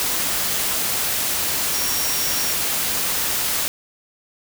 sine tone in noise, 5600 Hz, F8, 4 cents sharp, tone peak -27 dBFS, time 1.74-2.53 s, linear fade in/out 0 ms, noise white, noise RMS -22 dBFS, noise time 0-3.68 s, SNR -8 dB, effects none

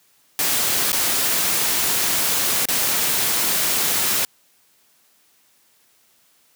white noise with dropouts, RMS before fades -20 dBFS, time 0.39-4.25 s, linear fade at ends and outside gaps 1 ms, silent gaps 0.919-0.929 / 2.655-2.686 s, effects white hiss -59 dBFS RMS until 6.55 s + high-pass 100 Hz 12 dB/octave

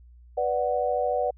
sine chord, B minor, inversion none, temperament equal, 493.9 / 587.3 / 740 Hz, B4 / D5 / F#5, 0 / 0 / 0 cents, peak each -27 dBFS, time 0.37-1.31 s, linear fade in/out 10 ms, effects added 60 Hz sine -48 dBFS peak until 1.37 s

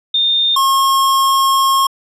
sine / square tone pair in turn, 3634 / 1080.4 Hz, A#7 / C#6, -45 / -45 cents, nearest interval octave + major sixth, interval 2100 cents, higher first, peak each -11 dBFS, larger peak neither, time 0.14-0.56 / 0.56-1.87 s, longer second, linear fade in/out 5 ms, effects resampled to 32000 Hz

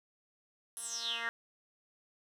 10% pulse tone with band-pass filter sweep, 231.9 Hz, A#3, 9 cents flat, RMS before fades -38 dBFS, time 0.77-1.29 s, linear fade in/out 0 ms, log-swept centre 11000 to 1700 Hz, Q 7.7, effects none

